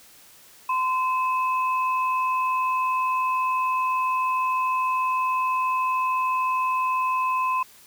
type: tone pair together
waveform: sine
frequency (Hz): 1026.7 / 2587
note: C6 / E7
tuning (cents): -33 / -33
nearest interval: octave + major third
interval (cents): 1600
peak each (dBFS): -21 / -32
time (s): 0.69-7.63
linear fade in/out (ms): 5
effects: white hiss -51 dBFS RMS until 7.86 s